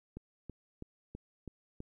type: click train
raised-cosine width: 3 ms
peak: -30 dBFS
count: 6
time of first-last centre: 0.17-1.804 s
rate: 3.06 Hz
effects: 12-bit